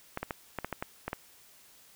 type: clicks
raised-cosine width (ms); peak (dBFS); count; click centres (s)
0.5; -18; 9; 0.174 / 0.23 / 0.308 / 0.587 / 0.646 / 0.727 / 0.825 / 1.08 / 1.131
effects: white hiss -58 dBFS RMS until 1.95 s